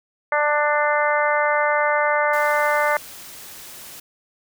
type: harmonic tone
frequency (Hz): 296.2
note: D4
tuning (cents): +15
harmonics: 2 / 3 / 4 / 5 / 6 / 7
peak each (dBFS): -21 / -23 / -24 / -25 / -26 / -26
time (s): 0.32-2.97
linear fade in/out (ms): 2
type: noise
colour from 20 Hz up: white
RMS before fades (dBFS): -39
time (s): 2.33-4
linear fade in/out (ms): 5
effects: none